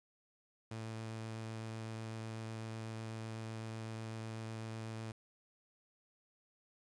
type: tone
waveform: sawtooth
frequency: 111.5 Hz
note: A2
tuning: 23 cents sharp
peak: -38 dBFS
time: 0.71-5.12 s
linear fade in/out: 5 ms
effects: resampled to 22050 Hz + 11-bit